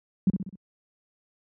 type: tone with echo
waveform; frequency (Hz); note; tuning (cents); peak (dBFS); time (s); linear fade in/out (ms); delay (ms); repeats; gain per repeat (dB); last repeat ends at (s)
sine; 190; F#3; +46; -16; 0.27-0.3; 2; 64; 4; -6; 0.556
effects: high-pass 80 Hz 12 dB/octave